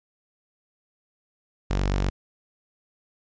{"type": "tone", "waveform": "sawtooth", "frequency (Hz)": 47.89, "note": "G1", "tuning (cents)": -40, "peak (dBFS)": -18, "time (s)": [1.7, 2.1], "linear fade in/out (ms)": 10, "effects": ["resampled to 16000 Hz", "10-bit"]}